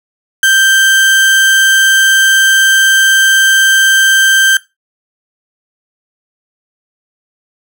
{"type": "tone", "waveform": "35% pulse", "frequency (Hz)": 1568, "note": "G6", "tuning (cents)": 0, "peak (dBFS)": -4, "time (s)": [0.43, 4.57], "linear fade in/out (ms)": 2, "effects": ["noise-tail reverb RT60 0.2 s tail -17 dB re dry"]}